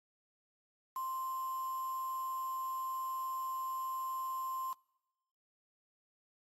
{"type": "tone with quantisation", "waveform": "sine", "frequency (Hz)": 1046.5, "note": "C6", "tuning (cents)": 0, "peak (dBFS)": -36, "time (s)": [0.96, 4.73], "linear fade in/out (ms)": 2, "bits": 8, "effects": ["noise-tail reverb RT60 1.0 s tail -26 dB re dry", "AAC 64 kbps"]}